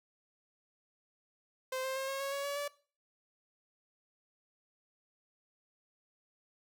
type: tone with pitch steps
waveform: sawtooth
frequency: 519 / 526.9 / 534.8 / 542.9 / 551.1 / 559.5 / 567.9 / 576.5 Hz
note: C5 / C5 / C5 / C#5 / C#5 / C#5 / C#5 / D5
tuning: -14 / +12 / +38 / -36 / -10 / +16 / +42 / -32 cents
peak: -31 dBFS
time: 1.72-2.68 s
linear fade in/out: 5 ms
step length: 120 ms
effects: noise-tail reverb RT60 0.4 s tail -20 dB re dry